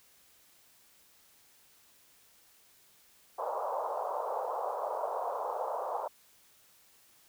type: band-pass noise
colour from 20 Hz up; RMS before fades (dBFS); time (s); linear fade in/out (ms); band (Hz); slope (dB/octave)
pink; -35; 3.38-6.08; 10; 500 to 1100; 48
effects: white hiss -63 dBFS RMS until 7.28 s